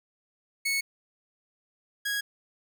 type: tone pair in turn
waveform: sawtooth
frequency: 2206 / 1652.6 Hz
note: C#7 / G#6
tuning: -9 / -9 cents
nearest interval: perfect fourth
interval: 500 cents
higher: first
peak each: -22 / -24 dBFS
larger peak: first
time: 0.65-0.81 / 2.05-2.21 s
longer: neither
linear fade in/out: 10 ms
effects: none